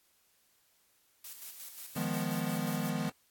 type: noise with tremolo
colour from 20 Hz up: blue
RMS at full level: -44 dBFS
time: 1.24-2.9 s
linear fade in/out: 5 ms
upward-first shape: square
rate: 5.6 Hz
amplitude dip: 45%
type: chord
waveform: square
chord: F half-diminished seventh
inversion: third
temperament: equal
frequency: 155.56 / 174.61 / 207.7 / 246.9 Hz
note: Eb3 / F3 / Ab3 / Cb4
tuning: 0 / 0 / 0 / 0 cents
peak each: -38 dBFS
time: 1.96-3.1 s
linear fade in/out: 5 ms
effects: white hiss -70 dBFS RMS until 3.3 s + AAC 64 kbps